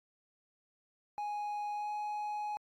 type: tone with pitch glide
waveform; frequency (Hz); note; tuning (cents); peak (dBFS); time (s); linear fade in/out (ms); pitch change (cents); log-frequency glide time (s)
triangle; 830.6 to 837.8; G#5 to G#5; 0 to +15; -33; 1.18-2.57; 0; +15; 1.73-1.9
effects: AAC 64 kbps